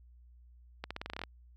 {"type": "accelerating click train", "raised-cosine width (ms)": 0.3, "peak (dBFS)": -22, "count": 11, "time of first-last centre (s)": [0.84, 1.237], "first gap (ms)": 66, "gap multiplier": 0.88, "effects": ["added 60 Hz sine -55 dBFS peak until 1.56 s"]}